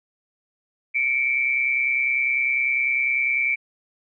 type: tone pair together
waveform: sine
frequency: 2198 / 2328 Hz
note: C#7 / D7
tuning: -15 / -16 cents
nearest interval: minor second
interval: 99 cents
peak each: -25 / -20 dBFS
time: 0.94-3.56 s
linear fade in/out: 20 ms
effects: none